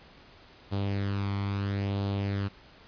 sawtooth tone with flanger, 99.6 Hz, G2, 28 cents sharp, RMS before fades -30 dBFS, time 0.71-2.49 s, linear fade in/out 20 ms, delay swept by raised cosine 0.25 to 0.92 ms, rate 0.75 Hz, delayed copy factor +0.55, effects pink hiss -54 dBFS RMS until 2.87 s + resampled to 11025 Hz

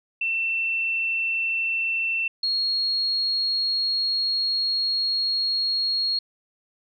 sine tone pair in turn, 2687 / 4293 Hz, E7 / C8, +33 / +44 cents, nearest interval minor sixth, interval 811 cents, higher second, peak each -22 / -21 dBFS, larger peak second, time 0.21-2.28 / 2.43-6.19 s, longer second, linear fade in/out 5 ms, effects none

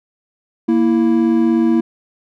triangle tone pair together, 233.2 / 329.8 Hz, A#3 / E4, +1 / +1 cents, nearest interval tritone, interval 600 cents, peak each -12 dBFS, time 0.68-1.81 s, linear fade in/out 10 ms, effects none

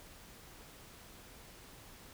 silence, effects pink hiss -55 dBFS RMS until 2.13 s

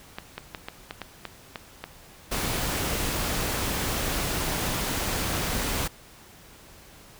clicks, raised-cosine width 0.3 ms, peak -17 dBFS, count 10, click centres 0.185 / 0.38 / 0.548 / 0.685 / 0.909 / 1.017 / 1.253 / 1.558 / 1.84 / 2.456 s
pink noise, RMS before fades -28 dBFS, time 2.31-5.88 s, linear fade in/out 10 ms
effects pink hiss -50 dBFS RMS until 7.19 s

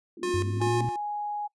white band-pass noise, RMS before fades -39 dBFS, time 0.17-0.88 s, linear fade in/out 5 ms, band 190 to 370 Hz, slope 96 dB/octave
square tone with tremolo, 356.6 Hz, F4, 36 cents sharp, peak -26 dBFS, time 0.23-0.96 s, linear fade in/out 2 ms, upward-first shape square, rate 2.6 Hz, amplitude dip 75%
sine linear sweep, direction up, 92.5 to 122.4 Hz, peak -27 dBFS, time 0.34-0.89 s, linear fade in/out 0 ms
sine tone, 830.6 Hz, G#5, in tune, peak -29 dBFS, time 0.6-1.48 s, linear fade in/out 20 ms
effects noise-tail reverb RT60 0.1 s tail -22 dB re dry + resampled to 24000 Hz

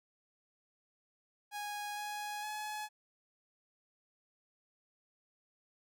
sawtooth tone with pitch steps, 827 / 833 / 848 Hz, G#5 / G#5 / G#5, -8 / +5 / +36 cents, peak -35 dBFS, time 1.51-2.89 s, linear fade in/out 50 ms, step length 460 ms, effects none

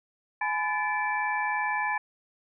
sine tone cluster, 840 / 1003 / 1739 / 2329 Hz, G#5 / B5 / A6 / D7, +19 / +26 / -21 / -15 cents, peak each -30 / -32 / -30 / -34 dBFS, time 0.41-1.98 s, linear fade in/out 5 ms, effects none

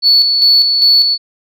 sine tone with tremolo, 4435 Hz, C#8, in tune, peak -4 dBFS, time 0.02-1.18 s, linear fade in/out 50 ms, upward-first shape square, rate 2.5 Hz, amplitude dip 45%, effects tanh soft clip ceiling -1 dBFS

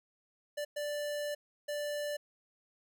square tone bursts at uneven times, 587.3 Hz, D5, in tune, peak -35 dBFS, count 3, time 0.57-0.65 / 0.76-1.35 / 1.68-2.17 s, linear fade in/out 10 ms, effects none

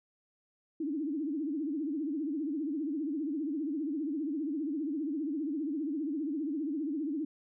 sine tone with vibrato, 298.6 Hz, D4, 29 cents sharp, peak -31 dBFS, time 0.8-7.25 s, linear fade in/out 5 ms, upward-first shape triangle, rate 15 Hz, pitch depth 210 cents each way, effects none

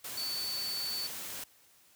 sine tone in noise, 4491 Hz, C#8, 22 cents sharp, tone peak -34 dBFS, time 0.17-1.07 s, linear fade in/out 5 ms, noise white, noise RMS -41 dBFS, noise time 0.04-1.44 s, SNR +4 dB, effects white hiss -63 dBFS RMS until 1.95 s + high-pass 60 Hz 12 dB/octave

